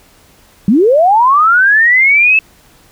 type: linear sweep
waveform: sine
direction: up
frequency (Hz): 180 to 2637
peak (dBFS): -5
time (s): 0.68-2.39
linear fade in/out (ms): 2
effects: pink hiss -46 dBFS RMS until 2.91 s